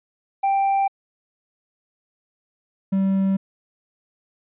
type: tone pair in turn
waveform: triangle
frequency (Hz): 786 / 193.24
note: G5 / G3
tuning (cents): +4 / -25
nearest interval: 2 octaves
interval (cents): 2429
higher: first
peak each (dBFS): -15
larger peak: neither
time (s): 0.43-0.88 / 2.92-3.37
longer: neither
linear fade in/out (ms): 10
effects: resampled to 8000 Hz